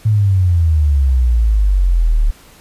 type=exponential sweep; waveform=sine; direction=down; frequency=110.4 to 36 Hz; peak=-9 dBFS; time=0.05-2.31 s; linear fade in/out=10 ms; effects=pink hiss -44 dBFS RMS until 2.6 s + resampled to 32000 Hz